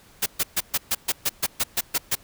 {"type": "noise bursts", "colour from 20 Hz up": "white", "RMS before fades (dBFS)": -22, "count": 12, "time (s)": [0.22, 2.154], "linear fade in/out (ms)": 10, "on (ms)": 42, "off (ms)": 130, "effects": ["pink hiss -53 dBFS RMS until 2.23 s"]}